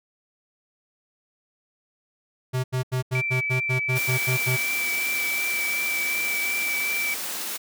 square tone bursts, 128.2 Hz, C3, 35 cents flat, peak -23 dBFS, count 11, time 2.53-4.57 s, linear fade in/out 20 ms, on 110 ms, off 83 ms
sine tone with vibrato, 2321 Hz, D7, 21 cents flat, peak -24 dBFS, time 3.15-7.14 s, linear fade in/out 2 ms, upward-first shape triangle, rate 2.7 Hz, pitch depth 19 cents each way
white high-pass noise, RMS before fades -31 dBFS, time 3.95-7.58 s, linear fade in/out 20 ms, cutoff 180 Hz, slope 24 dB/octave
effects none

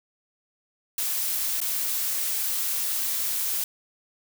blue noise with dropouts, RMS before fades -27 dBFS, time 0.98-3.64 s, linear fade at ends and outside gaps 2 ms, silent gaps 1.604-1.614 s, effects none

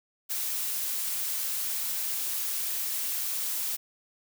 blue noise, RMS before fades -31 dBFS, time 0.29-3.77 s, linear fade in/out 20 ms, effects none

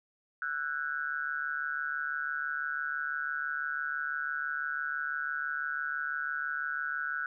sine tone with amplitude modulation, 1480 Hz, F#6, in tune, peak -27 dBFS, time 0.42-7.26 s, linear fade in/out 2 ms, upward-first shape sine, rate 146 Hz, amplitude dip 100%, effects none

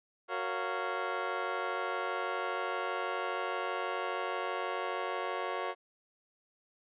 20% pulse chord, Gb major seventh, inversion none, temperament just, 370 / 462.5 / 555 / 693.7 Hz, Gb4 / Bb4 / Db5 / F5, 0 / -14 / +2 / -12 cents, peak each -34 dBFS, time 0.28-5.75 s, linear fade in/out 50 ms, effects resampled to 8000 Hz

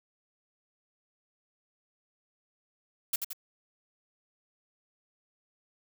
blue noise with echo, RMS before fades -28 dBFS, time 3.13-3.16 s, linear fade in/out 5 ms, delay 86 ms, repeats 2, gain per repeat -5 dB, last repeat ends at 3.332 s, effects none

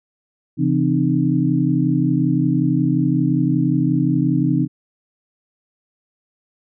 sine tone cluster, 136.4 / 168.1 / 258.8 / 304.2 Hz, C#3 / E3 / C4 / D#4, -28 / +34 / -19 / -39 cents, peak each -20 dBFS, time 0.57-4.68 s, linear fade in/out 50 ms, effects none

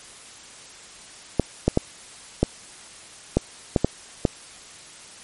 clicks, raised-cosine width 2 ms, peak -3 dBFS, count 8, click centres 1.397 / 1.68 / 1.774 / 2.43 / 3.37 / 3.762 / 3.846 / 4.252 s, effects white hiss -44 dBFS RMS until 5.23 s + MP3 48 kbps

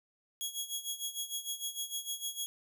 15% pulse tone with tremolo, 3322 Hz, G#7, in tune, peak -26 dBFS, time 0.41-2.46 s, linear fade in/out 0 ms, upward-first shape sine, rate 6.6 Hz, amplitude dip 80%, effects none

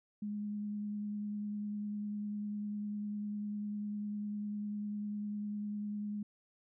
sine tone with vibrato, 207.7 Hz, G#3, in tune, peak -36 dBFS, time 0.22-6.23 s, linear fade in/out 5 ms, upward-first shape triangle, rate 10 Hz, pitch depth 15 cents each way, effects none

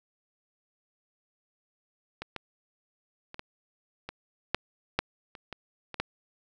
clicks, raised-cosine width 0.3 ms, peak -20 / -19 / -26 / -21 / -21 / -8 / -8 / -28 / -22 / -22 / -12 dBFS, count 11, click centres 2.22 / 2.363 / 3.344 / 3.394 / 4.09 / 4.546 / 4.99 / 5.352 / 5.527 / 5.943 / 6 s, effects none

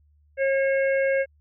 harmonic tone, 542 Hz, C#5, 39 cents flat, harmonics 1 / 3 / 4 / 5, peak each -20 / -29 / -31 / -42 dBFS, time 0.37-1.26 s, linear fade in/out 50 ms, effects added 74 Hz sine -57 dBFS peak until 1.4 s

